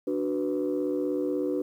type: chord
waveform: sine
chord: B minor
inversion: first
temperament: equal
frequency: 293.7 / 370 / 493.9 Hz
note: D4 / F#4 / B4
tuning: 0 / 0 / 0 cents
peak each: -28 / -29 / -30 dBFS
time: 0.07-1.62 s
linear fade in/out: 5 ms
effects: tanh soft clip ceiling -19 dBFS + 10-bit